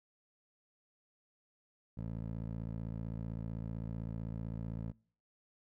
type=tone with band-pass filter; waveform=15% pulse; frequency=55.7 Hz; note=A1; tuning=22 cents sharp; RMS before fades=-41 dBFS; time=1.97-4.92 s; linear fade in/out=10 ms; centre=150 Hz; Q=0.66; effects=noise-tail reverb RT60 0.5 s tail -25 dB re dry